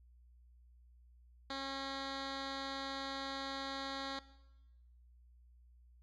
10% pulse tone with low-pass filter, 271.9 Hz, C#4, 33 cents flat, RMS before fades -42 dBFS, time 1.5-4.19 s, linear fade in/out 2 ms, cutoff 4200 Hz, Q 2.6, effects noise-tail reverb RT60 1.0 s tail -18 dB re dry + added 60 Hz sine -60 dBFS peak until 6.02 s

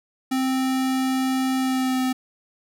square tone with pitch glide, 261.6 to 257.7 Hz, C4 to C4, 0 to -26 cents, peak -21 dBFS, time 0.31-2.13 s, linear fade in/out 10 ms, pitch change -26 cents, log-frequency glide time 1.58-2.01 s, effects none

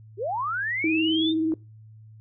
sine linear sweep, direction up, 351.1 to 3687 Hz, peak -25 dBFS, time 0.17-1.34 s, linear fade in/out 50 ms
sine tone with vibrato, 319.5 Hz, D#4, 46 cents sharp, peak -21 dBFS, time 0.84-1.54 s, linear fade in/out 2 ms, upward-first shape sine, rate 19 Hz, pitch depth 31 cents each way
click, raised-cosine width 1 ms, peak -30 dBFS, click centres 1.521 s
effects noise-tail reverb RT60 0.3 s tail -23 dB re dry + added 109 Hz sine -45 dBFS peak until 2.2 s

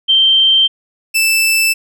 sine / sawtooth tone pair in turn, 3136 / 2644 Hz, G7 / E7, 0 / +5 cents, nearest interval minor third, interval 295 cents, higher first, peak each -7 dBFS, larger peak neither, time 0.08-0.68 / 1.14-1.74 s, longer neither, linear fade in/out 20 ms, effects none

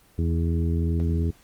harmonic tone with a mistuned harmonic, 82.8 Hz, E2, 8 cents sharp, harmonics 1 / 2 / 3 / 4 / 5, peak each -22 / -28 / -32 / -34 / -36 dBFS, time 0.18-1.31 s, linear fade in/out 10 ms, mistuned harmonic 5, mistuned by +15 cents, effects pink hiss -57 dBFS RMS until 1.43 s + Opus 24 kbps

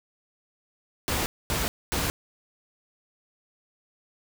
pink noise bursts, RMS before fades -27 dBFS, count 3, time 1.08-2.1 s, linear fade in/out 0 ms, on 180 ms, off 240 ms, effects none

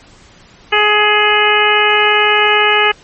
harmonic tone, 420 Hz, G#4, 19 cents sharp, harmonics 1 / 2 / 3 / 4 / 5 / 6 / 7, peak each -16 / -16 / -16 / -16 / -16 / -16 / -16 dBFS, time 0.72-2.92 s, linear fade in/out 10 ms, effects pink hiss -43 dBFS RMS until 3.03 s + MP3 32 kbps

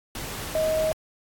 sine tone in noise, 630 Hz, D#5, 21 cents sharp, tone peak -21 dBFS, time 0.55-0.92 s, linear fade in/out 2 ms, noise pink, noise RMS -34 dBFS, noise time 0.15-0.93 s, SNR +10 dB, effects AAC 64 kbps

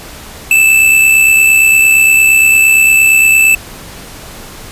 square tone with amplitude modulation, 2637 Hz, E7, in tune, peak -3 dBFS, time 0.51-3.55 s, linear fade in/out 2 ms, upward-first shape sine, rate 68.7 Hz, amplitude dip 45%, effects pink hiss -30 dBFS RMS until 4.71 s + resampled to 32000 Hz

